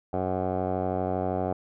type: tone with low-pass filter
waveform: 10% pulse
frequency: 92.6 Hz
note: F#2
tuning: 2 cents sharp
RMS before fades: -28 dBFS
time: 0.13-1.53 s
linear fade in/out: 5 ms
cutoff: 780 Hz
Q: 5.8
effects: none